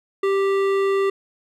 triangle tone with hard clipping, 392 Hz, G4, in tune, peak -19 dBFS, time 0.23-1.1 s, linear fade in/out 5 ms, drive 17 dB, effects none

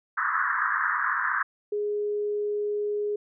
white band-pass noise, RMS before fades -26 dBFS, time 0.17-1.43 s, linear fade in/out 10 ms, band 1000 to 1800 Hz, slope 96 dB/octave
sine tone, 415.3 Hz, G#4, in tune, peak -25 dBFS, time 1.72-3.16 s, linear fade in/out 5 ms
effects none

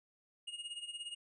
square tone with tremolo, 2860 Hz, F7, 41 cents sharp, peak -40 dBFS, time 0.47-1.15 s, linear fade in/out 10 ms, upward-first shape sine, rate 17 Hz, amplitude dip 75%, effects resampled to 22050 Hz

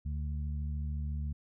harmonic tone, 73.9 Hz, D2, 11 cents sharp, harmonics 1 / 2 / 3, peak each -33 / -41 / -47 dBFS, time 0.05-1.33 s, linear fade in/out 10 ms, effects none

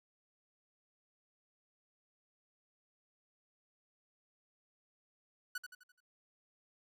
45% pulse tone with echo, 1480 Hz, F#6, in tune, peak -37 dBFS, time 5.55-5.58 s, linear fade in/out 5 ms, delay 85 ms, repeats 5, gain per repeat -7 dB, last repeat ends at 6.005 s, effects none

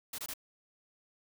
white noise bursts, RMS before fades -40 dBFS, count 3, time 0.13-0.338 s, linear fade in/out 5 ms, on 54 ms, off 23 ms, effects none

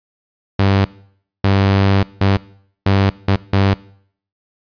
sawtooth tone bursts at uneven times, 98 Hz, G2, in tune, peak -7 dBFS, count 6, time 0.59-0.85 / 1.44-2.03 / 2.21-2.37 / 2.86-3.1 / 3.28-3.36 / 3.53-3.74 s, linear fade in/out 5 ms, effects noise-tail reverb RT60 0.6 s tail -20 dB re dry + resampled to 11025 Hz

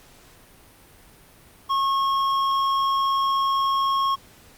sine tone with hard clipping, 1089 Hz, C#6, 31 cents flat, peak -21 dBFS, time 1.69-4.16 s, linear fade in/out 20 ms, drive 8 dB, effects pink hiss -51 dBFS RMS until 4.57 s + Opus 48 kbps

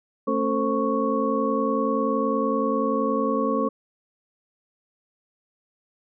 sine tone cluster, 222 / 272.6 / 448.4 / 528 / 1108 Hz, A3 / C#4 / A4 / C5 / C#6, +16 / -29 / +33 / +16 / -1 cents, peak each -27 dBFS, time 0.27-3.69 s, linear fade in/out 10 ms, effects none

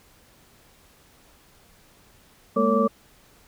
sine tone cluster, 208.9 / 232.8 / 453.6 / 561 / 1164 Hz, G#3 / A#3 / A#4 / C#5 / D6, +10 / -2 / -47 / +21 / -16 cents, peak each -24 dBFS, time 2.56-2.88 s, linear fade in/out 10 ms, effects pink hiss -56 dBFS RMS until 3.47 s

